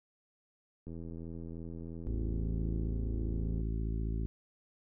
click train, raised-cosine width 3 ms, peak -32 dBFS, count 228, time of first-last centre 0.87-3.605 s, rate 83 Hz
harmonic tone, 55 Hz, A1, in tune, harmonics 1 / 2 / 3 / 4 / 5 / 6 / 7, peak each -33 / -39 / -43 / -45 / -47 / -49 / -50 dBFS, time 2.07-4.26 s, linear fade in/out 0 ms
effects none

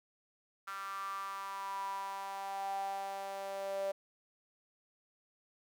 sawtooth tone with high-pass filter sweep, 196 Hz, G3, in tune, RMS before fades -40 dBFS, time 0.67-3.92 s, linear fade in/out 10 ms, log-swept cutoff 1300 to 590 Hz, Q 9.6, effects none

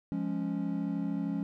triangle chord, Db major, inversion first, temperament equal, 174.61 / 207.7 / 277.2 Hz, F3 / Ab3 / Db4, 0 / 0 / 0 cents, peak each -33 / -33 / -32 dBFS, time 0.12-1.43 s, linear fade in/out 0 ms, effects none

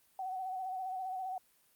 sine tone with vibrato, 751 Hz, F#5, 26 cents sharp, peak -36 dBFS, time 0.19-1.38 s, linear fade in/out 2 ms, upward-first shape sine, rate 15 Hz, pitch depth 42 cents each way, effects white hiss -69 dBFS RMS until 1.75 s + Opus 32 kbps

